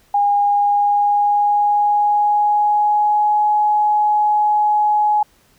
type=tone with pitch glide; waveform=sine; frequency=815 to 840.8 Hz; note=G#5 to G#5; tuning=-33 to +21 cents; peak=-12 dBFS; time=0.14-5.23 s; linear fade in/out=5 ms; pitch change=+54 cents; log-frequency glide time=0.35-3.46 s; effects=pink hiss -55 dBFS RMS until 5.58 s